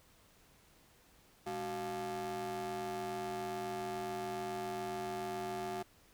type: ring-modulated tone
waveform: 35% pulse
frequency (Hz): 164.81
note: E3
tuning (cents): 0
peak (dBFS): -33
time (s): 1.46-5.83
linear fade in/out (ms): 10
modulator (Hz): 538
effects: pink hiss -65 dBFS RMS until 6.13 s